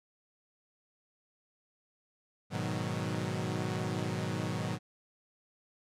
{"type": "chord", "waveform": "sawtooth", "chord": "G# minor seventh", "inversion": "none", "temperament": "equal with one note detuned", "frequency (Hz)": [104.49, 123.47, 155.56, 185], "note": ["G#2", "B2", "D#3", "F#3"], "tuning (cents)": [11, 0, 0, 0], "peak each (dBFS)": -34, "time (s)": [2.5, 4.79], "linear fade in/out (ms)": 50, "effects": ["low-pass 9000 Hz 12 dB/octave"]}